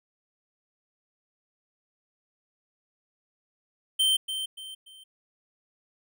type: tone with echo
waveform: square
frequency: 3114 Hz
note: G7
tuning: 12 cents flat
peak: -21 dBFS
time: 3.99-4.17 s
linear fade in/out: 10 ms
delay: 290 ms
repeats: 3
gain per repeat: -9 dB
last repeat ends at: 5.04 s
effects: none